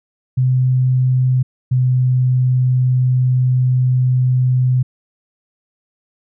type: tone pair in turn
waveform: sine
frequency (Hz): 128.2 / 127.17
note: C3 / C3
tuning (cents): -35 / -49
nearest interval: unison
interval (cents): 14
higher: first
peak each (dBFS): -11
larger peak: neither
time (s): 0.37-1.43 / 1.71-4.83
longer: second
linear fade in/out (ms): 10
effects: none